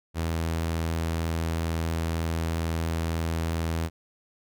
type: tone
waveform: sawtooth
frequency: 82.1 Hz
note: E2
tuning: 6 cents flat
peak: -22 dBFS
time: 0.14-3.9 s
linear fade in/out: 50 ms
effects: none